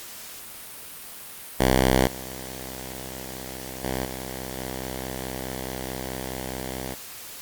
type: tone with level steps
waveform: 5% pulse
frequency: 64.7 Hz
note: C2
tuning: 19 cents flat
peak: -6 / -25 / -15 / -22 / -20 dBFS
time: 1.59-6.95 s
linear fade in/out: 20 ms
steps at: 2.06 / 3.83 / 4.04 / 4.56 s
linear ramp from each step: 20 ms
effects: white hiss -40 dBFS RMS until 7.41 s + Opus 48 kbps